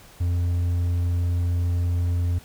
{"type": "tone", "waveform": "triangle", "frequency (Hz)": 87.31, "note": "F2", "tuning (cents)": 0, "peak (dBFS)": -18, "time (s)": [0.2, 2.39], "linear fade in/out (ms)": 10, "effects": ["pink hiss -49 dBFS RMS until 2.44 s"]}